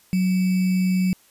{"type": "tone with sample-and-hold", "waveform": "sine", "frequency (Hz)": 185, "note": "F#3", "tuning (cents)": 0, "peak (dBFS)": -17, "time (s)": [0.13, 1.13], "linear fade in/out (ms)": 0, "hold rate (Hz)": 2450, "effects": ["white hiss -56 dBFS RMS until 1.3 s", "resampled to 32000 Hz"]}